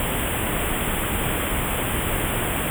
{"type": "band-stop noise", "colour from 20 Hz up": "pink", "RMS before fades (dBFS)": -24, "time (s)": [0, 2.7], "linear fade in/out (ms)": 0, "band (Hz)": [3400, 7800], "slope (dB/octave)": 96, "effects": []}